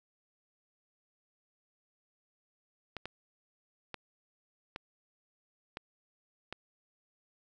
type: clicks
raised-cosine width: 0.3 ms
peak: -23 dBFS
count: 6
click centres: 2.967 / 3.056 / 3.943 / 4.761 / 5.771 / 6.526 s
effects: none